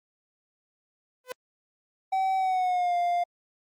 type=tone with exponential growth; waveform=sawtooth; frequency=505 Hz; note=B4; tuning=39 cents sharp; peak=-25 dBFS; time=1.24-1.32 s; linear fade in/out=2 ms; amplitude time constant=16 ms
type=tone with pitch glide; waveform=triangle; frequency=764 to 700.6 Hz; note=G5 to F5; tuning=-45 to +5 cents; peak=-21 dBFS; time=2.12-3.24 s; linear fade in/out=10 ms; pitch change=-150 cents; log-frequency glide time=2.37-2.96 s
effects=Opus 32 kbps